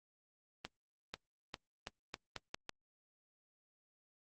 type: accelerating click train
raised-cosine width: 0.2 ms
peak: -23 dBFS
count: 8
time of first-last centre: 0.65-2.694 s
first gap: 490 ms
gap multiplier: 0.82
effects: Opus 24 kbps